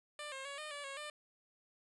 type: tone with pitch steps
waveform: 10% pulse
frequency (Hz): 594 / 535 / 562 / 609 / 576 / 548 / 598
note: D5 / C5 / C#5 / D#5 / D5 / C#5 / D5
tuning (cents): +20 / +38 / +24 / -37 / -34 / -20 / +31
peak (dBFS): -35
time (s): 0.19-1.1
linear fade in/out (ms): 2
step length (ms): 130
effects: resampled to 24000 Hz + 12-bit